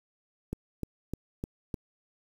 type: click train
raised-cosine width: 3 ms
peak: -20 dBFS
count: 5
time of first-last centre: 0.53-1.742 s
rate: 3.3 Hz
effects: 8-bit